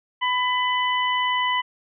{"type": "harmonic tone", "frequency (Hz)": 999, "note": "B5", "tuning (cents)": 20, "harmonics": [1, 2, 3], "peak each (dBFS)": [-22, -25, -27], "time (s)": [0.21, 1.62], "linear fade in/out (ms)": 20, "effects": []}